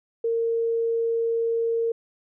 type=tone; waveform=sine; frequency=459.6 Hz; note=A#4; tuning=25 cents flat; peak=-21 dBFS; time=0.24-1.92 s; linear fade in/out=5 ms; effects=none